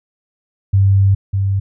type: tone pair in turn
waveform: sine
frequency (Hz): 97.9 / 97.9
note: G2 / G2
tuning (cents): -2 / -2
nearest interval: unison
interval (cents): 0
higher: neither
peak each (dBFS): -8 / -13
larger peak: first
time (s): 0.73-1.15 / 1.33-1.6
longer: first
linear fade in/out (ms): 10
effects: none